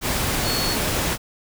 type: tone in noise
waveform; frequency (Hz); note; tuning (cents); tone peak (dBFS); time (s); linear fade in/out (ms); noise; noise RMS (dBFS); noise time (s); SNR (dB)
sine; 4384; C#8; -20; -25; 0.43-0.77; 50; pink; -23; 0.01-1.18; -5
effects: none